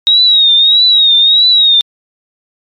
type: tone with vibrato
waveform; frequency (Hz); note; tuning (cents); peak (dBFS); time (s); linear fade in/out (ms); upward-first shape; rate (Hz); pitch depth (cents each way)
sine; 3780; A#7; +23; -4; 0.07-1.81; 0; triangle; 1.6; 99
effects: MP3 96 kbps